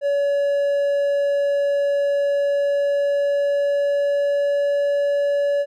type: tone with pitch glide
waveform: triangle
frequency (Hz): 567 to 570.3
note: C#5 to C#5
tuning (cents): +39 to +49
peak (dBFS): -15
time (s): 0.01-5.66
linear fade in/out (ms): 50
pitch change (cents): +10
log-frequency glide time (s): 2.22-4.78
effects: none